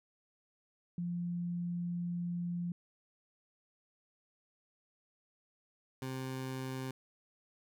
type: tone pair in turn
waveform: sine / 20% pulse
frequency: 174.1 / 131.02 Hz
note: F3 / C3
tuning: -5 / +3 cents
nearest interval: perfect fourth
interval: 492 cents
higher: first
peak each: -34 / -33 dBFS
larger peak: second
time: 0.98-2.72 / 6.02-6.91 s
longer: first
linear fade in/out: 2 ms
effects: none